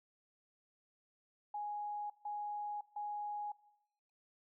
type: tone bursts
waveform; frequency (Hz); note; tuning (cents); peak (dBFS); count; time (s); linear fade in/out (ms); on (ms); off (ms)
sine; 830.6; G#5; 0; -38; 3; 1.54-3.52; 5; 560; 150
effects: noise-tail reverb RT60 1.0 s tail -22 dB re dry